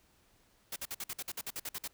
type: noise bursts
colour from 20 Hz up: white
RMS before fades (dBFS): -39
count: 13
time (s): 0.72-1.877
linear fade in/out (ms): 5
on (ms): 41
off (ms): 52
effects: pink hiss -68 dBFS RMS until 1.93 s